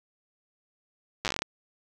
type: slowing click train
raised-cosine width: 0.2 ms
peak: -11 dBFS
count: 11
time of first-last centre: 1.25-1.421 s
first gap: 8 ms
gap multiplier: 1.16
effects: none